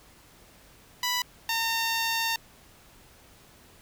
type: tone pair in turn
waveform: 10% pulse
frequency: 987.8 / 911.7 Hz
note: B5 / A#5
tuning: 0 / -39 cents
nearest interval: minor second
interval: 139 cents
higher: first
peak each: -17 dBFS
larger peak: neither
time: 1.03-1.22 / 1.49-2.36 s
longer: second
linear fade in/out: 2 ms
effects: pink hiss -55 dBFS RMS until 3.81 s